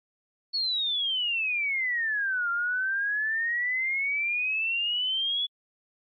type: exponential two-way sweep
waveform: sine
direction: down then up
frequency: 4431 to 1382 to 3426 Hz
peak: -25 dBFS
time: 0.53-5.47 s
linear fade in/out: 20 ms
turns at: 2.5 s
effects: AAC 64 kbps